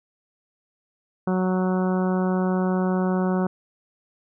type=harmonic tone; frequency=185 Hz; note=F#3; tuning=in tune; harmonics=1 / 2 / 3 / 4 / 5 / 6 / 7 / 8; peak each=-21 / -27 / -31 / -33 / -35 / -37 / -38 / -39 dBFS; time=1.27-3.47 s; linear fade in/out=5 ms; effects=none